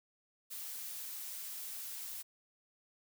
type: noise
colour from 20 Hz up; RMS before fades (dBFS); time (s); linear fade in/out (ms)
blue; -44; 0.5-2.23; 20
effects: none